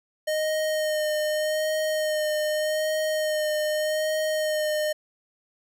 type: tone with vibrato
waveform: square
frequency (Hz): 616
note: D#5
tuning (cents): -17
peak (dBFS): -24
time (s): 0.27-4.93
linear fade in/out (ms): 10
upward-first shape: sine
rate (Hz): 0.83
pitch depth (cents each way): 19
effects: none